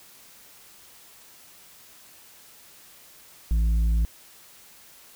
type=tone with tanh clipping; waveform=sine; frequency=55.6 Hz; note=A1; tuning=19 cents sharp; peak=-20 dBFS; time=3.51-4.05 s; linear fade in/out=0 ms; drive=6 dB; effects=white hiss -51 dBFS RMS until 5.15 s